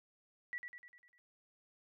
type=tone with echo; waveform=sine; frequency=1946 Hz; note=B6; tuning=26 cents flat; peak=-38 dBFS; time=0.53-0.58 s; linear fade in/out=0 ms; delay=100 ms; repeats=6; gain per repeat=-5 dB; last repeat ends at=1.18 s; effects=none